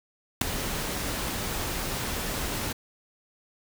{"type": "noise with ADSR envelope", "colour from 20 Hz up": "pink", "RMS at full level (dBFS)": -18, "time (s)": [0.41, 2.73], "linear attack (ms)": 6, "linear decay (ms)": 4, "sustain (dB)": -13, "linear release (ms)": 11, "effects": []}